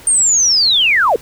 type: linear sweep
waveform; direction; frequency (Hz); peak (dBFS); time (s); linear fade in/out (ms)
sine; down; 8870 to 396.4; -9; 0.07-1.16; 2
effects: pink hiss -39 dBFS RMS until 1.21 s